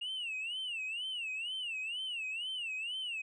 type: tone with vibrato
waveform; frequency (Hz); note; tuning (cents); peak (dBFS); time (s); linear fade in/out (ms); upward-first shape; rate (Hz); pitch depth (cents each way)
sine; 2794; F7; 0; -34; 0.01-3.22; 10; sine; 2.1; 180
effects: tanh soft clip ceiling -34 dBFS

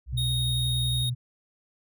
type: tone with pitch glide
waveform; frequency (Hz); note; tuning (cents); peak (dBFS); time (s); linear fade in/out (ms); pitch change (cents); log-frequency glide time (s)
sine; 63.3 to 63.81; B1 to C2; +43 to -43; -32; 0.06-1.07; 50; +14; 0.32-0.53
type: tone with vibrato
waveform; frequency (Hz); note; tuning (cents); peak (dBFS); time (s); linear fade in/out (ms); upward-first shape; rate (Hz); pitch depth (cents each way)
sine; 123.47; B2; 0; -26; 0.12-1.15; 20; sine; 20; 15
type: tone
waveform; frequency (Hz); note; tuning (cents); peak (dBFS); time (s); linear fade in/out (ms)
square; 3729; A#7; 0; -28; 0.17-1.1; 10
effects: none

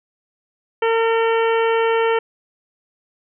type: harmonic tone with a mistuned harmonic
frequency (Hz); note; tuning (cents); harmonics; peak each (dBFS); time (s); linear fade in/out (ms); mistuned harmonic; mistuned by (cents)
454.8; A#4; -43; 1 / 2 / 3 / 4 / 5 / 6 / 7; -16 / -22 / -26 / -28 / -30 / -32 / -33; 0.82-2.19; 5; 7; -58
effects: none

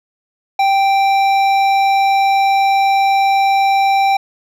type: tone with hard clipping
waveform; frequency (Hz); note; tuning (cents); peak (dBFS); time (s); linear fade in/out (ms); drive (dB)
sine; 784; G5; 0; -12; 0.59-4.17; 5; 11
effects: none

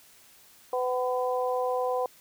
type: harmonic tone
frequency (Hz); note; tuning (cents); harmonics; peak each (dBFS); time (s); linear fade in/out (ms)
251.6; B3; +32; 2 / 3 / 4; -27 / -31 / -33; 0.73-2.06; 2
effects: white hiss -56 dBFS RMS until 2.2 s

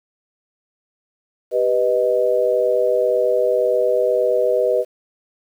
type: chord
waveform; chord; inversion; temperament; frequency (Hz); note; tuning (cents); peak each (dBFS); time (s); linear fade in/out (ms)
sine; G augmented; none; equal; 392 / 493.9 / 622.3; G4 / B4 / D#5; 0 / 0 / 0; -22 / -17 / -19; 1.51-4.85; 50
effects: 8-bit

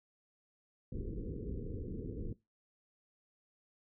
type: low-pass noise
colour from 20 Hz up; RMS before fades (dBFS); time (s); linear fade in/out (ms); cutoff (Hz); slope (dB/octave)
pink; -41; 0.92-2.33; 5; 490; 96
effects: noise-tail reverb RT60 0.2 s tail -19 dB re dry

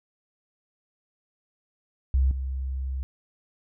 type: tone with level steps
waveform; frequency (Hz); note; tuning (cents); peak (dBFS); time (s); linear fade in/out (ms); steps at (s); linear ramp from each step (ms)
sine; 66; C2; +16; -18 / -27; 2.14-3.03; 0; 2.31; 2
effects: none

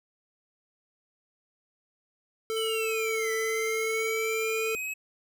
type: tone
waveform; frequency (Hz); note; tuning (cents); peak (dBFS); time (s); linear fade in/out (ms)
square; 444; A4; +16; -29; 2.5-4.75; 0
type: linear two-way sweep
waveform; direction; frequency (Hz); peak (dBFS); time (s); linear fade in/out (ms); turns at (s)
square; down then up; 3043 to 1975.5 to 2575; -32; 2.56-4.94; 10; 3.32
effects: none

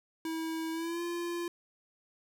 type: tone with pitch glide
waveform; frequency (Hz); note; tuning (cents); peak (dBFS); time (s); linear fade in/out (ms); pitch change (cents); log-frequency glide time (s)
square; 323.6 to 344.8; E4 to F4; -32 to -22; -34; 0.25-1.48; 2; +110; 0.72-1.02
effects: none

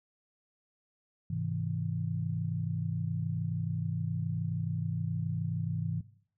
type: chord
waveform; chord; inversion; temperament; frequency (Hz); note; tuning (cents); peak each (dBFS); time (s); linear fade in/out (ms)
sine; Ab augmented; none; equal with one note detuned; 103.83 / 130.81 / 162.83; Ab2 / C3 / E3; 0 / 0 / -21; -36 / -36 / -34; 1.3-6.01; 5
effects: noise-tail reverb RT60 0.6 s tail -18 dB re dry

